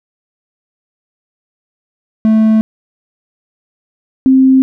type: tone pair in turn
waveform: triangle / sine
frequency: 219.2 / 263.2 Hz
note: A3 / C4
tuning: -6 / +10 cents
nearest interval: minor third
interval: 316 cents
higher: second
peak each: -4 dBFS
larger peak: neither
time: 2.25-2.61 / 4.26-4.62 s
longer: neither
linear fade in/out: 0 ms
effects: none